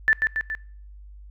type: tone with echo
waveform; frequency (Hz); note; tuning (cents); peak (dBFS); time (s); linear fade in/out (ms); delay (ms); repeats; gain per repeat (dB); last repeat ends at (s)
sine; 1760; A6; 0; -14; 0.08-0.13; 0; 140; 3; -4; 0.55
effects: noise-tail reverb RT60 0.5 s tail -23 dB re dry + added 50 Hz sine -41 dBFS peak until 1.3 s